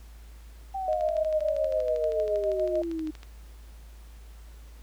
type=exponential sweep; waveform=sine; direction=down; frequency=784 to 305.7 Hz; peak=-29 dBFS; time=0.74-3.11 s; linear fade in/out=10 ms
type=tone with tremolo; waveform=sine; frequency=622.3 Hz; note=D#5; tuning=in tune; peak=-23 dBFS; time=0.88-2.82 s; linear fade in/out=2 ms; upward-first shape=sine; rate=7 Hz; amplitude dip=55%
type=click train; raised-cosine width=0.2 ms; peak=-28 dBFS; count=30; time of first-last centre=0.93-3.232 s; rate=12.6 Hz
effects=added 55 Hz sine -44 dBFS peak until 4.82 s + pink hiss -58 dBFS RMS until 4.82 s